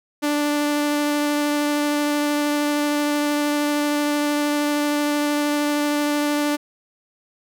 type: tone with vibrato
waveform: sawtooth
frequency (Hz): 293.7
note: D4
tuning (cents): 0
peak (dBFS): -15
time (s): 0.22-6.57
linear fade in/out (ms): 20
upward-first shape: triangle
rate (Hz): 13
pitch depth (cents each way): 9
effects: none